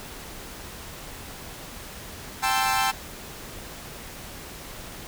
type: chord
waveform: sawtooth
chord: A minor seventh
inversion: third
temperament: equal with one note detuned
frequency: 784 / 880 / 1046.5 / 1324.6 Hz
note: G5 / A5 / C6 / E6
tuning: 0 / 0 / 0 / +8 cents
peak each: -21 / -24 / -25 / -25 dBFS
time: 2.42-2.92 s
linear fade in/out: 20 ms
effects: pink hiss -40 dBFS RMS until 5.07 s

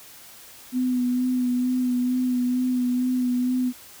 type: tone with vibrato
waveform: sine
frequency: 250.2 Hz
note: B3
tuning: 23 cents sharp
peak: -20 dBFS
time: 0.72-3.73 s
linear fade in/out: 50 ms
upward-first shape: sine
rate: 2.2 Hz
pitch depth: 24 cents each way
effects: white hiss -46 dBFS RMS until 4 s

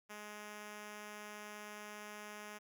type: tone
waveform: 5% pulse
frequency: 209.5 Hz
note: G#3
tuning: 15 cents sharp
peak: -36 dBFS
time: 0.09-2.59 s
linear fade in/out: 20 ms
effects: none

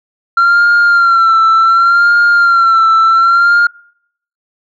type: tone with vibrato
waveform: sine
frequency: 1370 Hz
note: F6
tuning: 34 cents flat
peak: -3 dBFS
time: 0.37-3.67 s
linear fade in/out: 5 ms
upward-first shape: sine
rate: 0.68 Hz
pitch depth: 52 cents each way
effects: noise-tail reverb RT60 0.7 s tail -26 dB re dry + tanh soft clip ceiling -4 dBFS

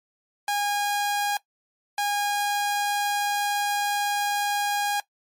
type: tone pair in turn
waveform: sawtooth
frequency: 818 / 818 Hz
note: G#5 / G#5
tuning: -26 / -26 cents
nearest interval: unison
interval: 0 cents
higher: neither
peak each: -19 dBFS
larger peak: neither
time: 0.48-1.37 / 1.98-5 s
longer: second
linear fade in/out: 2 ms
effects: noise-tail reverb RT60 0.1 s tail -18 dB re dry + MP3 64 kbps

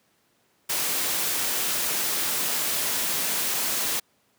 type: noise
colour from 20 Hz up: white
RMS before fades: -26 dBFS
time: 0.69-4 s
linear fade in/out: 10 ms
effects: pink hiss -66 dBFS RMS until 4.38 s + high-pass 150 Hz 12 dB/octave

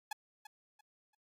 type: tone with echo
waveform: sawtooth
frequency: 847 Hz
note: G#5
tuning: 34 cents sharp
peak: -33 dBFS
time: 0.11-0.13 s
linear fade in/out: 5 ms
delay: 340 ms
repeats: 3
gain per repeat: -12 dB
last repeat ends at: 1.15 s
effects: AAC 48 kbps

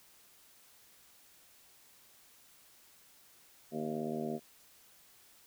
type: harmonic tone with a mistuned harmonic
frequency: 77.78 Hz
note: D#2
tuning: in tune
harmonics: 2 / 3 / 4 / 5 / 6 / 7 / 8 / 9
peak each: -45 / -38 / -46 / -40 / -46 / -47 / -46 / -44 dBFS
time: 3.71-4.4 s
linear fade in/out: 50 ms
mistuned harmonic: 9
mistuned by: -30 cents
effects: white hiss -62 dBFS RMS until 5.46 s

